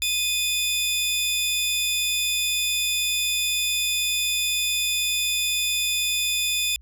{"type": "tone pair together", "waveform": "sawtooth", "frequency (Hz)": [2489, 3518], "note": ["D#7", "A7"], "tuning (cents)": [0, -1], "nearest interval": "tritone", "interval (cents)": 599, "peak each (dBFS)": [-22, -21], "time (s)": [0.02, 6.76], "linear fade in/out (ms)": 0, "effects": ["added 60 Hz sine -46 dBFS peak until 6.81 s"]}